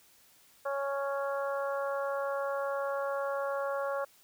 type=harmonic tone; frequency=277.6 Hz; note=C#4; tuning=3 cents sharp; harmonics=2 / 3 / 4 / 5 / 6; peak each=-32 / -41 / -38 / -40 / -47 dBFS; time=0.65-4.05 s; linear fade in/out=10 ms; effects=white hiss -62 dBFS RMS until 4.23 s